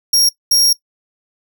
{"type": "tone bursts at uneven times", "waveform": "sawtooth", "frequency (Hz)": 5588, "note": "F8", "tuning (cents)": 0, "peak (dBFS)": -7, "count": 2, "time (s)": [[0.13, 0.29], [0.51, 0.73]], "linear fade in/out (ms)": 5, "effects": ["noise-tail reverb RT60 0.1 s tail -20 dB re dry"]}